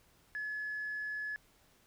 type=tone; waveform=sine; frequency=1707 Hz; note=G#6; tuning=47 cents sharp; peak=-35 dBFS; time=0.35-1.36 s; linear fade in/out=0 ms; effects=tanh soft clip ceiling -32 dBFS + pink hiss -67 dBFS RMS until 1.86 s